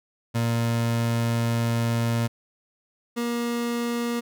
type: tone pair in turn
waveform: 30% pulse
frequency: 116.54 / 237.1 Hz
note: A#2 / A#3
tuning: 0 / +30 cents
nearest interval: octave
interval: 1230 cents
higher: second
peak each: -19 / -22 dBFS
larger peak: first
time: 0.34-2.28 / 3.16-4.21 s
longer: first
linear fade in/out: 20 ms
effects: none